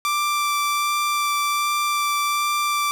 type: tone with vibrato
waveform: sawtooth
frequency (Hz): 1174.7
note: D6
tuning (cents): 0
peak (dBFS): -16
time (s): 0.05-2.91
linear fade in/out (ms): 0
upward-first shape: sine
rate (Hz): 1.3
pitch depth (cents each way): 8
effects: none